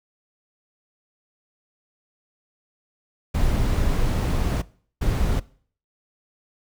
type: noise bursts at uneven times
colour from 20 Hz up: brown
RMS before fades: -21 dBFS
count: 2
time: 3.34-4.62 / 5.01-5.4 s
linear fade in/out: 10 ms
effects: noise-tail reverb RT60 0.5 s tail -21 dB re dry